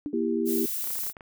sine tone with exponential decay, 292.8 Hz, D4, 5 cents flat, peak -25 dBFS, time 0.06-0.19 s, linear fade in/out 0 ms, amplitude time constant 28 ms
sine chord, E diminished, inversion second, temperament just, 237.3 / 329.6 / 395.6 Hz, Bb3 / E4 / G4, +31 / 0 / +16 cents, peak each -28 dBFS, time 0.13-0.66 s, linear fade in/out 5 ms
violet noise, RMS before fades -31 dBFS, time 0.45-1.13 s, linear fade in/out 50 ms
clicks, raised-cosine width 0.5 ms, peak -29 dBFS, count 10, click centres 0.842 / 0.873 / 0.905 / 0.956 / 0.987 / 1.036 / 1.067 / 1.099 / 1.168 / 1.208 s
effects none

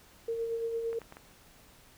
sine tone with tremolo, 459.1 Hz, A#4, 26 cents flat, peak -29 dBFS, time 0.28-0.99 s, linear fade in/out 5 ms, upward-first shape sine, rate 8.8 Hz, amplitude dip 40%
clicks, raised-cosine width 0.5 ms, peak -31 dBFS, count 4, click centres 0.93 / 1.017 / 1.124 / 1.169 s
effects pink hiss -58 dBFS RMS until 1.97 s

